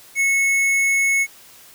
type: tone with tanh clipping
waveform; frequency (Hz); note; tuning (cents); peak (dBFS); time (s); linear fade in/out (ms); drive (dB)
sine; 2196; C#7; -17; -17; 0.15-1.27; 50; 15
effects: white hiss -46 dBFS RMS until 1.74 s